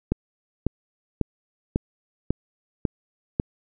click train, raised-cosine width 3 ms, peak -8 dBFS, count 7, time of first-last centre 0.12-3.399 s, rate 1.83 Hz, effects none

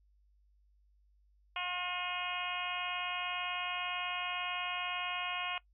harmonic tone with a mistuned harmonic, 358.2 Hz, F4, 44 cents sharp, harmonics 2 / 3 / 4 / 5 / 6 / 7 / 8 / 9, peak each -43 / -41 / -44 / -50 / -44 / -41 / -41 / -47 dBFS, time 1.56-5.58 s, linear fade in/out 2 ms, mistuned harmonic 5, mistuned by +18 cents, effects noise-tail reverb RT60 0.1 s tail -20 dB re dry + added 50 Hz sine -65 dBFS peak until 5.73 s

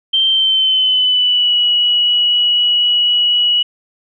sine tone with pitch glide, 3136 to 2926 Hz, G7 to F#7, 0 to -20 cents, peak -10 dBFS, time 0.13-3.63 s, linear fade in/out 10 ms, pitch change -120 cents, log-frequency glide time 0.28-1.57 s, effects none

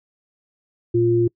sine tone pair together, 116.53 / 349.2 Hz, A#2 / F4, 0 / 0 cents, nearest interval octave + perfect fifth, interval 1900 cents, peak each -21 / -15 dBFS, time 0.94-1.28 s, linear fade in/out 10 ms, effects noise-tail reverb RT60 0.1 s tail -26 dB re dry

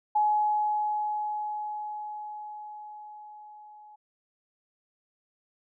sine tone with level ramp, 844 Hz, G#5, 28 cents sharp, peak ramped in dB -20 to -48 dBFS, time 0.15-3.96 s, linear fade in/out 10 ms, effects none

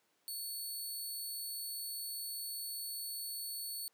10% pulse tone, 4435 Hz, C#8, in tune, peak -33 dBFS, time 0.28-3.88 s, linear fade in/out 0 ms, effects pink hiss -75 dBFS RMS until 3.93 s + high-pass 300 Hz 12 dB/octave

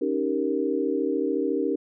sine chord, Eb dominant seventh, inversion third, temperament equal, 277.2 / 311.1 / 392 / 466.2 Hz, Db4 / Eb4 / G4 / Bb4, 0 / 0 / 0 / 0 cents, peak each -28 dBFS, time 0.01-1.76 s, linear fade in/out 10 ms, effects none

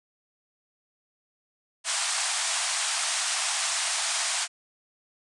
white band-pass noise, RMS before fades -28 dBFS, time 1.84-4.48 s, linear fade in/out 50 ms, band 640 to 9600 Hz, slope 96 dB/octave, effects none

